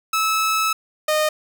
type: tone pair in turn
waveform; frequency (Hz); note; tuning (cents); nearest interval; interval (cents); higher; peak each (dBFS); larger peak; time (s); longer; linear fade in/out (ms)
sawtooth; 1302 / 614.5; E6 / D#5; -22 / -22; octave + minor second; 1300; first; -14 / -13; second; 0.13-0.73 / 1.08-1.29; first; 5
effects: none